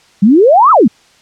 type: exponential two-way sweep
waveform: sine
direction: up then down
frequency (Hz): 185 to 1339 to 185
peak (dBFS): -3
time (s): 0.22-0.88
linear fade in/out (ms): 10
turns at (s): 0.71
effects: white hiss -47 dBFS RMS until 1.21 s + low-pass 6000 Hz 12 dB/octave